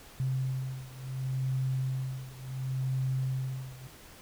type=beating tone pair; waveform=sine; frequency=130.8 / 131.5 Hz; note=C3 / C3; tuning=0 / +9 cents; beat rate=0.7 Hz; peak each=-32 / -34 dBFS; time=0.2-3.87 s; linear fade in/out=0 ms; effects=pink hiss -52 dBFS RMS until 4.21 s